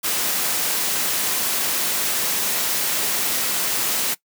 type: noise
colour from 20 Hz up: white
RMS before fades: -22 dBFS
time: 0.03-4.15 s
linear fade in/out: 20 ms
effects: noise-tail reverb RT60 0.1 s tail -20 dB re dry + high-pass 150 Hz 12 dB/octave